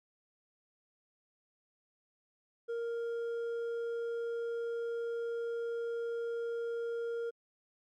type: tone with hard clipping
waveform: sine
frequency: 466.2 Hz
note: A#4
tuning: in tune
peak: -35 dBFS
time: 2.68-7.31 s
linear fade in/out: 20 ms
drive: 4 dB
effects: MP3 64 kbps